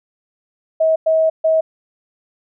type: tone bursts at uneven times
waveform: sine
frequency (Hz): 640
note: D#5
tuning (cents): +49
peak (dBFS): -11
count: 3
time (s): 0.8-0.96 / 1.06-1.3 / 1.44-1.61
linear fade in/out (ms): 10
effects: none